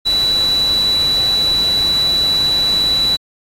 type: tone in noise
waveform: sine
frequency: 3951 Hz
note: B7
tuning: in tune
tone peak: -12 dBFS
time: 0.05-3.17 s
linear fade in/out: 20 ms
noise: pink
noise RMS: -28 dBFS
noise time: 0.05-3.17 s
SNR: +13 dB
effects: AAC 48 kbps